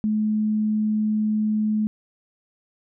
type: tone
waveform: sine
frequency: 214.2 Hz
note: A3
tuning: 46 cents flat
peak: -19 dBFS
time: 0.04-1.87 s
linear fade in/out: 0 ms
effects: none